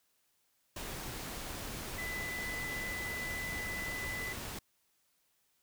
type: tone in noise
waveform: sine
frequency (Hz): 2000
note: B6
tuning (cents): +21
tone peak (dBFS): -38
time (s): 1.98-4.33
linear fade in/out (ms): 5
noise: pink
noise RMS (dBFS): -42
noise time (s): 0.76-4.59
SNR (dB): +1
effects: white hiss -75 dBFS RMS until 5.62 s